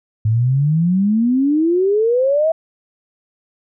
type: exponential sweep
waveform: sine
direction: up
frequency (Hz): 105.8 to 659.3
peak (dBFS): -12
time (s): 0.25-2.52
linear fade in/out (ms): 5
effects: none